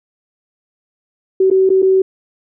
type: tone with dropouts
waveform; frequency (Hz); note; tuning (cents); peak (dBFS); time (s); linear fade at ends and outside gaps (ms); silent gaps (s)
sine; 380; F#4; +46; -8; 1.4-2.02; 5; 1.502-1.512 / 1.693-1.701 / 1.821-1.826
effects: none